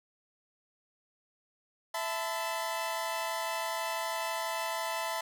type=chord; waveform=sawtooth; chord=E suspended fourth; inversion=none; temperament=equal with one note detuned; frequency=659.3 / 880 / 1012 Hz; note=E5 / A5 / B5; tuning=0 / 0 / +42 cents; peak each=-33 dBFS; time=1.94-5.21 s; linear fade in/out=5 ms; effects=none